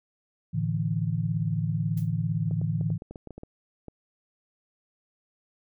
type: chord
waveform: sine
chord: A suspended fourth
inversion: none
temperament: equal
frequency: 110 / 146.83 / 164.81 Hz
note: A2 / D3 / E3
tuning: 0 / 0 / 0 cents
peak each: -29 / -30 / -28 dBFS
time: 0.53-2.98 s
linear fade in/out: 20 ms
type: noise with exponential decay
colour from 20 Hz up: blue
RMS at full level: -43 dBFS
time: 1.97-2.12 s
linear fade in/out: 5 ms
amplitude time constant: 32 ms
type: clicks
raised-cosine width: 2 ms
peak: -27 dBFS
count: 12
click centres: 2.511 / 2.615 / 2.811 / 2.903 / 3.021 / 3.11 / 3.158 / 3.273 / 3.307 / 3.38 / 3.434 / 3.883 s
effects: none